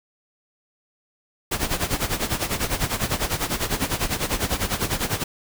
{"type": "noise with tremolo", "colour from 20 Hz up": "pink", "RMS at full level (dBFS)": -22, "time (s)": [1.51, 5.24], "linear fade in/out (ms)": 10, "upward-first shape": "sine", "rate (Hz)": 10, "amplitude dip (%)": 80, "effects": []}